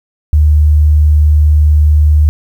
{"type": "tone", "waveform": "sine", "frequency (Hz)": 75.4, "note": "D2", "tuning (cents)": 46, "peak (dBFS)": -4, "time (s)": [0.33, 2.29], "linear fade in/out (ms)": 0, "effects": ["7-bit"]}